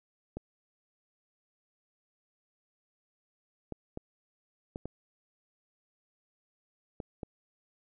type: clicks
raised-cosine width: 2 ms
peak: -24 dBFS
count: 7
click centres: 0.37 / 3.723 / 3.974 / 4.759 / 4.856 / 7.002 / 7.232 s
effects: none